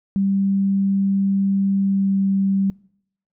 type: tone with pitch glide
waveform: sine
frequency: 196 to 194.87 Hz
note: G3 to G3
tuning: 0 to -10 cents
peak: -16 dBFS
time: 0.16-2.7 s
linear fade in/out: 0 ms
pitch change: -10 cents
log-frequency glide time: 1.81-2.18 s
effects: noise-tail reverb RT60 0.7 s tail -25 dB re dry